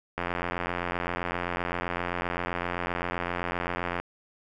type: click train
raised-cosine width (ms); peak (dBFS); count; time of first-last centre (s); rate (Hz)
0.5; -14; 336; 0.18-4; 87.7
effects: none